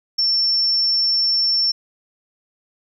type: tone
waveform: sine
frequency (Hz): 5410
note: E8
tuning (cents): +44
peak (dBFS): -15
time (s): 0.18-1.72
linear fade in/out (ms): 10
effects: 9-bit